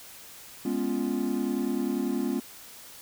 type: chord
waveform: triangle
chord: C# dominant seventh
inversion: second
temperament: equal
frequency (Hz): 207.7 / 246.9 / 277.2 / 349.2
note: G#3 / B3 / C#4 / E#4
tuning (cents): 0 / 0 / 0 / 0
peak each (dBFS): -31 / -28 / -29 / -31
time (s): 0.65-2.4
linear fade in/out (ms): 5
effects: white hiss -47 dBFS RMS until 3.01 s